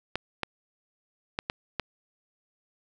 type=clicks; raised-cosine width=0.3 ms; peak=-12 dBFS; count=5; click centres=0.156 / 0.433 / 1.389 / 1.499 / 1.797 s; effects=none